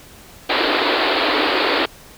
pink band-pass noise, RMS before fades -18 dBFS, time 0.49-1.86 s, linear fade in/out 10 ms, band 270 to 4600 Hz, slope 96 dB/octave, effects pink hiss -43 dBFS RMS until 2.17 s

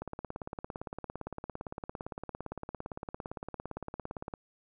click train, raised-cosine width 1 ms, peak -24 dBFS, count 77, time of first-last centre 0.02-4.338 s, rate 17.6 Hz, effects none

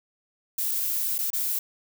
violet noise with dropouts, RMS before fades -27 dBFS, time 0.58-1.59 s, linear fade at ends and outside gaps 5 ms, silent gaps 1.183-1.187 / 1.304-1.331 s, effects none

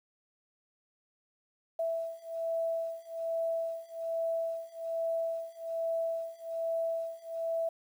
sine beating tone pair, 659.3 / 660.5 Hz, E5 / E5, 0 / +3 cents, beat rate 1.2 Hz, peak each -35 / -34 dBFS, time 1.79-7.69 s, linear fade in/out 5 ms, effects 10-bit

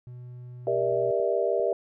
triangle tone, 123.47 Hz, B2, in tune, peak -37 dBFS, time 0.07-1.11 s, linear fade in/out 0 ms
sine chord, E half-diminished seventh, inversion first, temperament just, 395.6 / 474.7 / 593.3 / 659.3 Hz, G4 / Bb4 / D5 / E5, +16 / +31 / +18 / 0 cents, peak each -28 dBFS, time 0.67-1.73 s, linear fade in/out 2 ms
clicks, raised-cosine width 2 ms, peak -38 dBFS, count 3, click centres 0.923 / 1.2 / 1.598 s
effects none

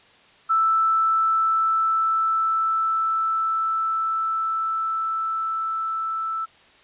sine tone with level ramp, 1321 Hz, E6, 3 cents sharp, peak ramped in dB -16 to -24 dBFS, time 0.49-6.46 s, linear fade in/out 20 ms, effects white hiss -53 dBFS RMS until 6.83 s + resampled to 8000 Hz

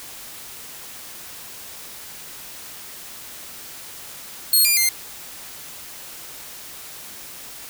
5% pulse tone with pitch steps, 4294 / 2399 / 2101 Hz, C8 / D7 / C7, +44 / +36 / +7 cents, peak -6 dBFS, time 4.53-4.89 s, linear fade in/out 2 ms, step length 120 ms, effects white hiss -38 dBFS RMS until 7.69 s

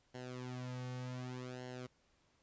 sawtooth tone with flanger, 126 Hz, B2, 35 cents sharp, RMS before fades -45 dBFS, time 0.14-1.87 s, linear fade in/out 10 ms, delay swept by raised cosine 0.82 to 3.02 ms, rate 0.66 Hz, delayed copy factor -0.8, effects pink hiss -74 dBFS RMS until 2.42 s + resampled to 16000 Hz

